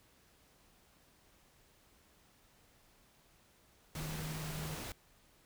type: tone in noise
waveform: sine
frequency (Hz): 155.56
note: D#3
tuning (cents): 0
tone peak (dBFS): -41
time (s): 3.96-4.75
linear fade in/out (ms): 2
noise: pink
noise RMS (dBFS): -44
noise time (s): 3.95-4.92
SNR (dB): 0
effects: pink hiss -67 dBFS RMS until 5.45 s